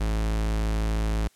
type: tone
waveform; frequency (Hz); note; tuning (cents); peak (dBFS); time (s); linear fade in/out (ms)
45% pulse; 53.9; A1; -35; -23; 0-1.28; 10
effects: white hiss -61 dBFS RMS until 1.35 s + low-pass 11000 Hz 12 dB/octave